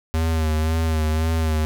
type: tone with vibrato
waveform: square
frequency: 79.5 Hz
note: D#2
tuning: 38 cents sharp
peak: -19 dBFS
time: 0.14-1.65 s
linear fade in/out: 0 ms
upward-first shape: sine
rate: 1.9 Hz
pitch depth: 42 cents each way
effects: none